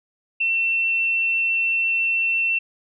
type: tone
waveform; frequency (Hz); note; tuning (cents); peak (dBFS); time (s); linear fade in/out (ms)
sine; 2697; E7; +39; -18; 0.4-2.59; 10
effects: none